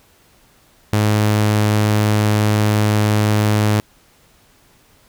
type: tone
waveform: sawtooth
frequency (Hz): 105.8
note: G#2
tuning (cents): +33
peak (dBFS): -9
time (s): 0.93-3.8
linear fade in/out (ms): 0
effects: pink hiss -53 dBFS RMS until 5.08 s